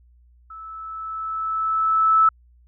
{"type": "tone with level ramp", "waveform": "sine", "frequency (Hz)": 1309, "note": "E6", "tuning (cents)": -13, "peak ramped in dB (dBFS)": [-36, -11], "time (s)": [0.5, 2.29], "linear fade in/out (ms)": 5, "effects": ["added 60 Hz sine -51 dBFS peak until 2.67 s"]}